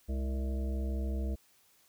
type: harmonic tone with a mistuned harmonic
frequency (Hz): 65.41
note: C2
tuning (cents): 0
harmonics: 1 / 3 / 5 / 7 / 9 / 10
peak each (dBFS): -31 / -41 / -45 / -48 / -50 / -51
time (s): 0.08-1.36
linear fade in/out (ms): 20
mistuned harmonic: 3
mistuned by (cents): +110
effects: white hiss -66 dBFS RMS until 1.88 s